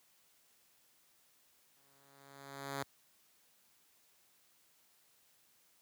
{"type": "tone with exponential growth", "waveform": "5% pulse", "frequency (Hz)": 138.59, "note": "C#3", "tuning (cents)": 0, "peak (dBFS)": -25, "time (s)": [1.77, 2.83], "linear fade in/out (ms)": 0, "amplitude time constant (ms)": 230, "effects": ["white hiss -70 dBFS RMS until 5.81 s", "high-pass 80 Hz 12 dB/octave"]}